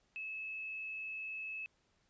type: tone with frequency modulation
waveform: sine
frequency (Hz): 2596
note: E7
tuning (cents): -27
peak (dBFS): -40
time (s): 0.16-1.66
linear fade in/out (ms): 0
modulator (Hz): 66.4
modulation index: 0.37
effects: pink hiss -75 dBFS RMS until 2.09 s + resampled to 16000 Hz